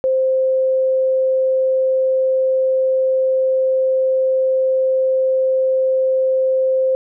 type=tone; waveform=sine; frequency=523.3 Hz; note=C5; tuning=in tune; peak=-13 dBFS; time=0.04-6.95 s; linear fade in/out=0 ms; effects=none